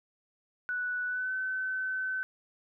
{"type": "tone with pitch glide", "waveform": "sine", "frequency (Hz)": [1480, 1522.5], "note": ["F#6", "F#6"], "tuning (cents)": [0, 49], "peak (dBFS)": -30, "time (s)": [0.69, 2.23], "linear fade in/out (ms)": 0, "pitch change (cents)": 49, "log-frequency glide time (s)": [1.06, 1.33], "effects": []}